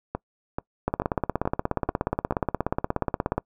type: two click trains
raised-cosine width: 1 ms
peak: -9 / -13 dBFS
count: 43 / 6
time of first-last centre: 0.88-3.38 / 0.15-2.324 s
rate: 16.8 / 2.3 Hz
effects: noise-tail reverb RT60 0.1 s tail -24 dB re dry